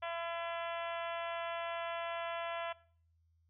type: harmonic tone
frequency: 337.2 Hz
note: E4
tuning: 39 cents sharp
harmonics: 2 / 3 / 4 / 5 / 6 / 7 / 8 / 9 / 10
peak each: -40 / -44 / -46 / -48 / -50 / -51 / -52 / -53 / -54 dBFS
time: 0.02-2.73 s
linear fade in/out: 10 ms
effects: noise-tail reverb RT60 0.5 s tail -20 dB re dry + added 82 Hz sine -69 dBFS peak until 3.49 s